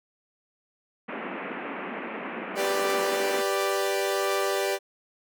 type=band-pass noise; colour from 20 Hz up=pink; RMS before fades=-35 dBFS; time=1.08-3.42 s; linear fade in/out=10 ms; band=200 to 2600 Hz; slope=48 dB/octave
type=chord; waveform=sawtooth; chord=G major; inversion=none; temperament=equal; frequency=392 / 493.9 / 587.3 Hz; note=G4 / B4 / D5; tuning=0 / 0 / 0 cents; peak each=-23 / -28 / -25 dBFS; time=2.55-4.79 s; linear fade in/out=50 ms
effects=none